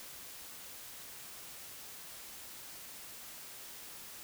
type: silence
effects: white hiss -49 dBFS RMS until 4.23 s